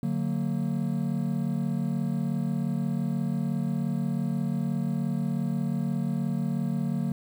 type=chord; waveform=triangle; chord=D augmented; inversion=none; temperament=just; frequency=146.83 / 183.54 / 229.4 Hz; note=D3 / F#3 / A#3; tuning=0 / -14 / -28 cents; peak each=-28 dBFS; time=0.03-7.12 s; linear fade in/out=2 ms; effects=9-bit